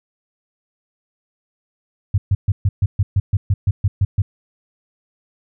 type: tone bursts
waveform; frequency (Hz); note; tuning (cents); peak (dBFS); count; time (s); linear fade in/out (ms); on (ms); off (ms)
sine; 98; G2; 0; -11; 13; 2.14-4.22; 5; 40; 130
effects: none